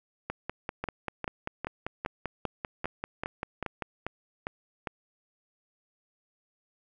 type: two click trains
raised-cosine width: 0.5 ms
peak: -17 / -17 dBFS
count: 19 / 11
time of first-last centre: 0.3-3.823 / 0.84-4.872 s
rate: 5.11 / 2.48 Hz
effects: none